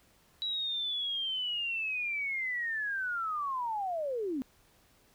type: linear sweep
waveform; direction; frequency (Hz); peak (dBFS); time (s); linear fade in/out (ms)
sine; down; 3913 to 245.1; -31; 0.42-4.42; 0
effects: pink hiss -65 dBFS RMS until 5.14 s